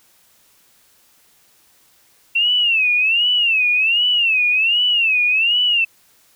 sine tone with vibrato, 2693 Hz, E7, 36 cents sharp, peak -13 dBFS, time 2.35-5.85 s, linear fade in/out 10 ms, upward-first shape sine, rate 1.3 Hz, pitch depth 170 cents each way, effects white hiss -55 dBFS RMS until 6.35 s

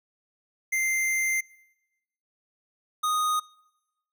square tone pair in turn, 2088 / 1241.5 Hz, C7 / D#6, -4 / -4 cents, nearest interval major sixth, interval 900 cents, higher first, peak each -24 dBFS, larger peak neither, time 0.72-1.41 / 3.03-3.4 s, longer first, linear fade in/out 10 ms, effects noise-tail reverb RT60 1.0 s tail -23 dB re dry

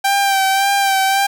sawtooth tone with vibrato, 784 Hz, G5, in tune, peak -9 dBFS, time 0.04-1.27 s, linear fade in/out 10 ms, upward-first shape sine, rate 1.8 Hz, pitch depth 31 cents each way, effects none

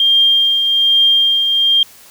sine tone with tremolo, 3200 Hz, G7, 35 cents sharp, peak -7 dBFS, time 0-1.83 s, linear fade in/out 2 ms, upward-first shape triangle, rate 1.2 Hz, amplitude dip 45%, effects white hiss -42 dBFS RMS until 2.1 s

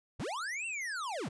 square linear two-way sweep, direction up then down, 49.83 to 2760 to 88.6 Hz, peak -36 dBFS, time 0.19-1.29 s, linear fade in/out 10 ms, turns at 0.66 s, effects resampled to 22050 Hz

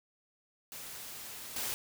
white noise with level steps, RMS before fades -45 / -36 dBFS, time 0.72-1.74 s, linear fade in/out 0 ms, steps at 1.56 s, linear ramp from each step 2 ms, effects none

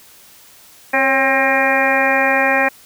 harmonic tone with a mistuned harmonic, 267 Hz, C4, 35 cents sharp, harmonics 1 / 2 / 3 / 4 / 5 / 6 / 7 / 8 / 9, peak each -24 / -19 / -19 / -24 / -29 / -21 / -18 / -27 / -20 dBFS, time 0.93-2.69 s, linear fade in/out 10 ms, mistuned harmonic 2, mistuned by +41 cents, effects white hiss -45 dBFS RMS until 2.85 s

